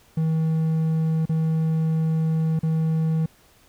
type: tone with dropouts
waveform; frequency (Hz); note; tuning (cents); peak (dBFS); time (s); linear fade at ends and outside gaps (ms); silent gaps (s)
triangle; 160; D#3; +49; -17; 0.17-3.26; 5; 1.256-1.293 / 2.592-2.631
effects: pink hiss -56 dBFS RMS until 3.68 s